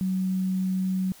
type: tone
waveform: sine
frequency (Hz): 187.4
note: F#3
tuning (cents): +22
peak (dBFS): -23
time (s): 0.01-1.12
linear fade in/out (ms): 0
effects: white hiss -51 dBFS RMS until 1.2 s